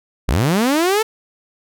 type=linear sweep; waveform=sawtooth; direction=up; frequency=44.14 to 451.1 Hz; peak=-10 dBFS; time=0.28-1.03 s; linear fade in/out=10 ms; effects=none